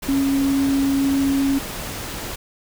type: tone in noise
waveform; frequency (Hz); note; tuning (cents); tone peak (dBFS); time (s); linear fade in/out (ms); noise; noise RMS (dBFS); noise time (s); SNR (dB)
sine; 274.5; C#4; -17; -16; 0.08-1.59; 10; pink; -30; 0.02-2.36; +11
effects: none